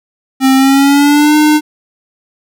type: tone with pitch glide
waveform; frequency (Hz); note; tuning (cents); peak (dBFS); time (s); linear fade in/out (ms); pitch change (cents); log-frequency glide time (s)
square; 265.2 to 302.9; C4 to D#4; +23 to -46; -6; 0.4-1.61; 50; +231; 0.56-1.36
effects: none